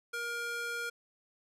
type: tone with high-pass filter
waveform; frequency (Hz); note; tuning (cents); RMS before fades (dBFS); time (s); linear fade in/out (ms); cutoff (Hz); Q
square; 471.6; A#4; +20; -37; 0.13-0.9; 10; 1000; 7.4
effects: resampled to 32000 Hz